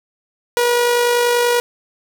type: tone with amplitude modulation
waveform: sawtooth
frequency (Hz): 481.7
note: B4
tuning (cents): -43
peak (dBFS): -8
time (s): 0.57-1.6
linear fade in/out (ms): 0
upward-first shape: sine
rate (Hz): 50.4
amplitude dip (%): 30
effects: none